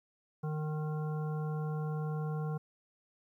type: harmonic tone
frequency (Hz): 153.5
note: D#3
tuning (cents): -23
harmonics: 1 / 3 / 5 / 7 / 9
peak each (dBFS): -33 / -43 / -47 / -50 / -52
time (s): 0.43-2.58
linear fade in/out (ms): 10
effects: 12-bit